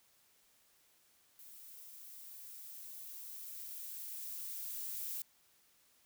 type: noise with level ramp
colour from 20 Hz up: violet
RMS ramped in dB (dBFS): -55 to -41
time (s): 1.39-5.22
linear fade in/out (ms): 2
effects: white hiss -70 dBFS RMS until 6.05 s